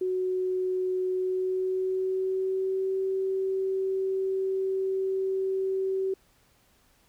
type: tone with pitch glide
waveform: sine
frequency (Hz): 370 to 382.4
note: F#4 to G4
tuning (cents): 0 to -43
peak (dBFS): -25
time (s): 0.01-6.14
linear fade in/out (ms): 5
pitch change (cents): +57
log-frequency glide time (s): 1.1-2.98
effects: pink hiss -64 dBFS RMS until 7.08 s